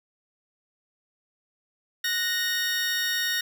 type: tone pair together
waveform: 20% pulse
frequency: 1472.4 / 1857 Hz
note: F#6 / A#6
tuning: -9 / -7 cents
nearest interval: major third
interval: 402 cents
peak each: -27 / -20 dBFS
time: 2.04-3.41 s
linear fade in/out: 5 ms
effects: none